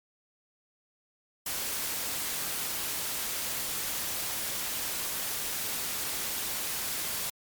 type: noise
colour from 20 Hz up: white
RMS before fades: -33 dBFS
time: 1.46-7.3 s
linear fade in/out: 5 ms
effects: MP3 96 kbps